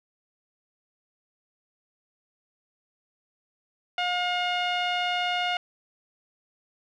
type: tone with low-pass filter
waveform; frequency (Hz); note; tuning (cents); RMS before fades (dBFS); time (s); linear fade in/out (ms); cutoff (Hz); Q
sawtooth; 715; F5; +41; -27; 3.98-5.57; 2; 3000; 2.9
effects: none